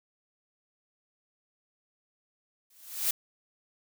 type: noise with exponential growth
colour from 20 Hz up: blue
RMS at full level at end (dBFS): -24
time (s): 2.7-3.11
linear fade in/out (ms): 5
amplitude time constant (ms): 88
effects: none